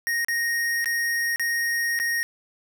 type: tone with dropouts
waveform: square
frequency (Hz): 1864.7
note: A#6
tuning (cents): 0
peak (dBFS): -23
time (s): 0.07-2.23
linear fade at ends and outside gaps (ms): 0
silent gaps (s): 0.247-0.284 / 0.844-0.858 / 1.36-1.396 / 1.99-1.999
effects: none